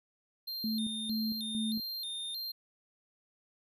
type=tone with vibrato; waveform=square; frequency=3900 Hz; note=B7; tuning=23 cents flat; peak=-37 dBFS; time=0.47-2.52 s; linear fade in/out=10 ms; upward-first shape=square; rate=1.6 Hz; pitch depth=120 cents each way
type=tone with tremolo; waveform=sine; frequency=220 Hz; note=A3; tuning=in tune; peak=-31 dBFS; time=0.64-1.8 s; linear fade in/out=2 ms; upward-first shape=square; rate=2.2 Hz; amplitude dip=60%
effects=none